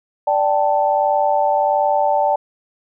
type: chord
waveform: sine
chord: D suspended fourth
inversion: none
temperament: equal with one note detuned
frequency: 587.3 / 778.6 / 880 Hz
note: D5 / G5 / A5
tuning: 0 / -12 / 0 cents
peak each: -18 dBFS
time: 0.27-2.36 s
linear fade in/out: 5 ms
effects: none